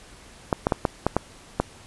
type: clicks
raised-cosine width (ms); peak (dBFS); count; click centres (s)
1; -5; 7; 0.528 / 0.669 / 0.722 / 0.852 / 1.066 / 1.166 / 1.6
effects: pink hiss -48 dBFS RMS until 1.86 s + resampled to 24000 Hz